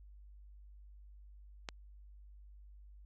click, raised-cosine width 0.2 ms, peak -22 dBFS, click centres 1.688 s, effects added 50 Hz sine -53 dBFS peak until 3.05 s + AAC 32 kbps

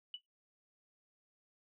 sine tone with exponential decay, 2960 Hz, F#7, in tune, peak -37 dBFS, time 0.14-0.21 s, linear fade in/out 2 ms, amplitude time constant 15 ms, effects noise-tail reverb RT60 0.2 s tail -25 dB re dry

